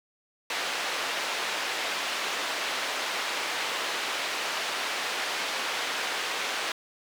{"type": "band-pass noise", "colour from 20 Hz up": "white", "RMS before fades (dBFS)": -31, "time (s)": [0.5, 6.72], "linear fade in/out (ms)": 2, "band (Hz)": [440, 3300], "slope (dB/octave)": 12, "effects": []}